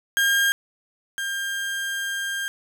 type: tone pair in turn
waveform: 35% pulse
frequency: 1611 / 1599.9 Hz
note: G6 / G6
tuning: +47 / +35 cents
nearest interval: unison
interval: 12 cents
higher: first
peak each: -16 / -24 dBFS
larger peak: first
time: 0.17-0.52 / 1.18-2.48 s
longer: second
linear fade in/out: 0 ms
effects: 9-bit